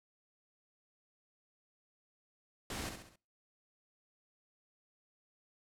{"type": "noise with echo", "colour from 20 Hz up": "pink", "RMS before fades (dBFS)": -41, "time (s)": [2.7, 2.89], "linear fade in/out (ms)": 2, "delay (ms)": 67, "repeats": 4, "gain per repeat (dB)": -6, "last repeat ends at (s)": 3.158, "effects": ["noise-tail reverb RT60 0.4 s tail -25 dB re dry", "low-pass 11000 Hz 12 dB/octave"]}